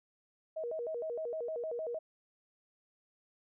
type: tone with vibrato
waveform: sine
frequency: 550 Hz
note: C#5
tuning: 14 cents flat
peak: -35 dBFS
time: 0.56-1.99 s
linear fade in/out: 10 ms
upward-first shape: square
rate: 6.5 Hz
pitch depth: 250 cents each way
effects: none